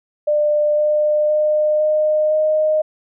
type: tone with pitch steps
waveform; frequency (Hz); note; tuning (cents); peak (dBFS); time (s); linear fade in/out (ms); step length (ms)
sine; 597 / 602.2 / 607.4 / 612.7 / 618.1; D5 / D5 / D#5 / D#5 / D#5; +28 / +43 / -42 / -27 / -12; -13; 0.27-2.82; 10; 510
effects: none